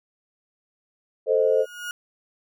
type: chord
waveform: sine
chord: A diminished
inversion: none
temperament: equal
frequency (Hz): 440 / 523.3 / 622.3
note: A4 / C5 / Eb5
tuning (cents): 0 / 0 / 0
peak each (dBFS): -21 / -20 / -24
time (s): 1.26-1.66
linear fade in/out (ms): 50
type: tone with exponential growth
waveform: 35% pulse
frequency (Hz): 1440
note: F#6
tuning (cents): -47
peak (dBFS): -26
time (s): 1.31-1.91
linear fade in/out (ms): 1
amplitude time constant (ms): 130
effects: none